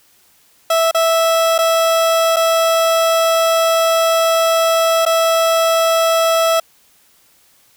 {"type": "tone with dropouts", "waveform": "30% pulse", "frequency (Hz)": 657, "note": "E5", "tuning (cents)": -6, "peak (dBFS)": -9, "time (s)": [0.7, 6.6], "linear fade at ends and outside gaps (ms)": 5, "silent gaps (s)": [[0.912, 0.946], [1.581, 1.587], [2.362, 2.366], [5.053, 5.062]], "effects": ["white hiss -53 dBFS RMS until 7.76 s"]}